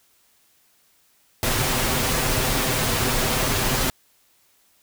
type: noise with comb filter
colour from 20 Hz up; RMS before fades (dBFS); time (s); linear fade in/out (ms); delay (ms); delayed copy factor
pink; -22; 1.43-3.9; 0; 7.8; +0.55
effects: white hiss -61 dBFS RMS until 4.82 s